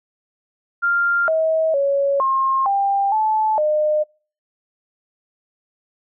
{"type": "tone with pitch steps", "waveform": "sine", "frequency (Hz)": [1395, 640, 558, 1068, 794, 868, 608], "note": ["F6", "D#5", "C#5", "C6", "G5", "A5", "D#5"], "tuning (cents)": [-2, 49, 11, 35, 22, -24, -40], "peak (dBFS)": -15, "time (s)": [0.82, 4.04], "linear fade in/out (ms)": 20, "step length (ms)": 460, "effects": ["noise-tail reverb RT60 0.4 s tail -26 dB re dry"]}